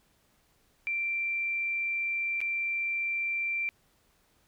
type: tone with dropouts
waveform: sine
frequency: 2355 Hz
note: D7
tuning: 4 cents sharp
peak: -28 dBFS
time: 0.87-3.69 s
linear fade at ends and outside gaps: 0 ms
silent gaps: 2.405-2.414 s
effects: pink hiss -68 dBFS RMS until 4.47 s